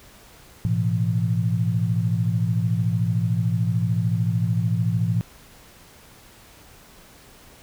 sine chord, A suspended second, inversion none, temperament equal with one note detuned, 110 / 123.47 / 169.06 Hz, A2 / B2 / E3, 0 / 0 / +44 cents, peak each -22 / -25 / -24 dBFS, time 0.65-5.21 s, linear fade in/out 0 ms, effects pink hiss -49 dBFS RMS until 7.62 s

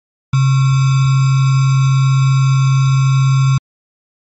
sine tone with sample-and-hold, 133.9 Hz, C3, 40 cents sharp, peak -8 dBFS, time 0.33-3.58 s, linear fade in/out 5 ms, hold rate 1225 Hz, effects MP3 32 kbps

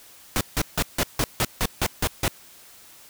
pink noise bursts, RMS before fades -22 dBFS, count 10, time 0.36-2.28 s, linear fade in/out 0 ms, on 48 ms, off 160 ms, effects white hiss -49 dBFS RMS until 3.09 s

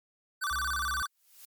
square tone with vibrato, 1330 Hz, E6, 15 cents sharp, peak -30 dBFS, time 0.41-1.07 s, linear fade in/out 20 ms, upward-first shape square, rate 17 Hz, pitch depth 230 cents each way
triangle tone, 67.3 Hz, C2, 49 cents sharp, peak -37 dBFS, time 0.51-1.02 s, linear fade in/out 0 ms
blue noise with exponential growth, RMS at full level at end -47 dBFS, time 1.01-1.45 s, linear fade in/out 1 ms, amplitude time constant 94 ms
effects MP3 96 kbps

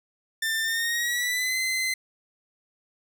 sawtooth tone with pitch glide, 1789 to 2055 Hz, A6 to C7, +28 to -32 cents, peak -21 dBFS, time 0.42-1.94 s, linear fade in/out 5 ms, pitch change +240 cents, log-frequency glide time 0.62-1.58 s, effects none

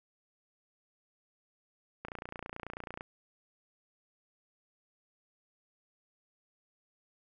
click train, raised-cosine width 0.5 ms, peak -25 dBFS, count 29, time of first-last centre 2.05-3.009 s, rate 29.2 Hz, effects none

